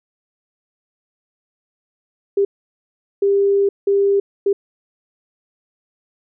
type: tone bursts at uneven times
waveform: sine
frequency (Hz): 398.4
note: G4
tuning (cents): +28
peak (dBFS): -12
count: 4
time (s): 2.37-2.45 / 3.22-3.69 / 3.87-4.2 / 4.46-4.53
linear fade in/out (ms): 5
effects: none